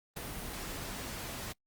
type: noise with ADSR envelope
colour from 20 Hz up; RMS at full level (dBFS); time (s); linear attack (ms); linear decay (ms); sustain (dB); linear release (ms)
pink; -36; 0.16-1.53; 13; 7; -5; 12
effects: noise-tail reverb RT60 0.1 s tail -25 dB re dry + Opus 32 kbps